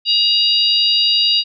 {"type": "harmonic tone", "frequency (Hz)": 951, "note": "A#5", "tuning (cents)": 34, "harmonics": [3, 4, 5], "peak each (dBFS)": [-16, -16, -16], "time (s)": [0.05, 1.44], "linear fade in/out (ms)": 50, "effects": []}